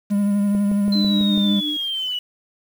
triangle tone with vibrato, 202.8 Hz, G#3, 41 cents flat, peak -14 dBFS, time 0.1-1.61 s, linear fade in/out 20 ms, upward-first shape triangle, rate 12 Hz, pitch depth 27 cents each way
click train, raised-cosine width 2 ms, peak -19 dBFS, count 6, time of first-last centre 0.55-1.376 s, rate 6.05 Hz
sine exponential sweep, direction down, 4118 to 2926 Hz, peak -22 dBFS, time 0.92-2.19 s, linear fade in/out 5 ms
sine tone with tremolo, 298.8 Hz, D4, 30 cents sharp, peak -23 dBFS, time 0.95-1.77 s, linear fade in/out 5 ms, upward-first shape triangle, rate 5.8 Hz, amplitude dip 65%
effects 7-bit

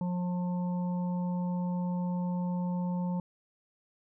harmonic tone, 178.4 Hz, F3, 37 cents sharp, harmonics 1 / 3 / 5 / 6, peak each -29 / -43 / -42 / -56 dBFS, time 0.01-3.2 s, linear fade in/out 2 ms, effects none

